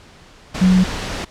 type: tone in noise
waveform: sine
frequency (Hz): 185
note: F#3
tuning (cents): 0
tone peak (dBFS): -9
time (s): 0.61-0.84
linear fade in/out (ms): 10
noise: pink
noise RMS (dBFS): -25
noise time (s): 0.54-1.25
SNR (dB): +13
effects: pink hiss -45 dBFS RMS until 1.3 s + low-pass 6000 Hz 12 dB/octave